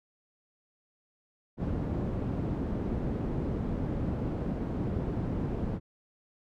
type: low-pass noise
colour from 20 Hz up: white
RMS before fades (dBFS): -32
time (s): 1.57-5.8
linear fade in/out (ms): 50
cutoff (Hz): 260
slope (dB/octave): 12
effects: none